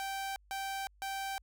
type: tone bursts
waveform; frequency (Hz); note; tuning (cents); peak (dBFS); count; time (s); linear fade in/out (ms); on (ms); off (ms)
sawtooth; 780; G5; -9; -32; 3; 0-1.38; 0; 360; 150
effects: added 50 Hz sine -61 dBFS peak until 1.42 s